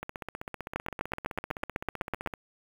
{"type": "two click trains", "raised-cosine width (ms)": 0.5, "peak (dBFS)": [-14, -21], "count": [13, 37], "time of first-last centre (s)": [[0.76, 2.262], [0.03, 2.338]], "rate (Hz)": [7.99, 15.6], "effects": ["7-bit"]}